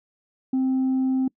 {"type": "tone", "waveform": "sine", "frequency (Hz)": 261.6, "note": "C4", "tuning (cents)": 0, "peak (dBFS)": -17, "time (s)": [0.53, 1.28], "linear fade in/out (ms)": 5, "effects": ["noise-tail reverb RT60 0.1 s tail -26 dB re dry", "tanh soft clip ceiling -18 dBFS"]}